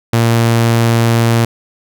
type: tone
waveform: sawtooth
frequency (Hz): 115.9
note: A#2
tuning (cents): -10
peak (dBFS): -5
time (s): 0.13-1.45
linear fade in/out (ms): 5
effects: none